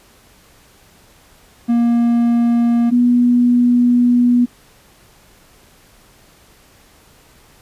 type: tone pair in turn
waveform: triangle / sine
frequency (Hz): 235.8 / 243.4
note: A#3 / B3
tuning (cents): +20 / -25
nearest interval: minor second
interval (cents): 55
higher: second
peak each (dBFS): -9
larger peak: neither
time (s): 1.68-2.91 / 2.91-4.46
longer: second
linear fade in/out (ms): 20
effects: pink hiss -49 dBFS RMS until 7.61 s + resampled to 32000 Hz